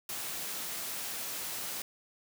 white high-pass noise, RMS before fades -38 dBFS, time 0.09-1.82 s, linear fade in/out 2 ms, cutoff 120 Hz, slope 12 dB/octave, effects none

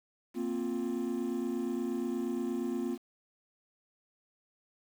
triangle chord, Bb suspended second, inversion none, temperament equal with one note detuned, 233.1 / 261.6 / 350.6 Hz, Bb3 / C4 / F4, 0 / 0 / +7 cents, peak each -33 dBFS, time 0.34-2.98 s, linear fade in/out 50 ms, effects tanh soft clip ceiling -23 dBFS + 9-bit

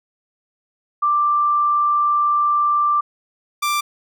sine / sawtooth tone pair in turn, 1179 / 1179 Hz, D6 / D6, +6 / +6 cents, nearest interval unison, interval 0 cents, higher neither, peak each -14 dBFS, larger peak neither, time 1.02-3.01 / 3.62-3.81 s, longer first, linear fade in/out 10 ms, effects none

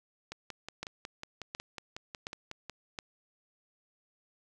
two click trains, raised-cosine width 0.2 ms, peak -23 / -20 dBFS, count 14 / 4, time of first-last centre 0.32-2.697 / 0.83-2.988 s, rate 5.47 / 1.39 Hz, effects none

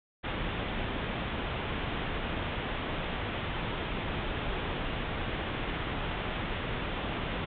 pink low-pass noise, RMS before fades -34 dBFS, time 0.23-7.46 s, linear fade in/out 20 ms, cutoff 3600 Hz, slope 96 dB/octave, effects none

